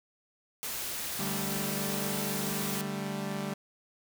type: noise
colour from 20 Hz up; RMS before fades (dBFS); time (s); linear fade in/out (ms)
white; -36; 0.63-2.81; 0
type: chord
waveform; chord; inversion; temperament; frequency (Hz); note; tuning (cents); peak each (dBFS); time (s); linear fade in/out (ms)
sawtooth; D suspended fourth; none; equal; 146.83 / 196 / 220; D3 / G3 / A3; 0 / 0 / 0; -35 / -31 / -35; 1.19-3.54; 5
effects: none